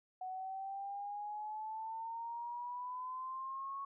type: exponential sweep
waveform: sine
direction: up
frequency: 740 to 1108.7 Hz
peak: -40 dBFS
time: 0.21-3.85 s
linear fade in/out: 5 ms
effects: none